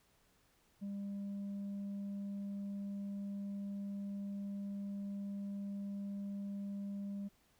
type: tone with tanh clipping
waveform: sine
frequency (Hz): 200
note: G3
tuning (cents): +35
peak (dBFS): -40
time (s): 0.81-7.29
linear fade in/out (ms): 20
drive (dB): 2
effects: pink hiss -72 dBFS RMS until 7.59 s